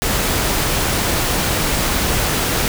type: noise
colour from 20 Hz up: pink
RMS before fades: -18 dBFS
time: 0.02-2.68 s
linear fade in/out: 0 ms
effects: none